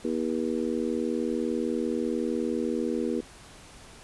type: harmonic tone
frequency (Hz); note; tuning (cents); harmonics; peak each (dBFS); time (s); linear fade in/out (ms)
80; D#2; +49; 3 / 4 / 5 / 6; -30 / -31 / -32 / -33; 0.04-3.21; 10
effects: pink hiss -49 dBFS RMS until 4.03 s + resampled to 24000 Hz